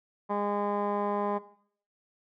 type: tone with low-pass filter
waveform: 15% pulse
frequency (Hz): 204.6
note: G#3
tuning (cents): -26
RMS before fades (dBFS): -30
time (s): 0.29-1.39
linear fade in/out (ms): 20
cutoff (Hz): 1100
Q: 4.4
effects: noise-tail reverb RT60 0.6 s tail -17 dB re dry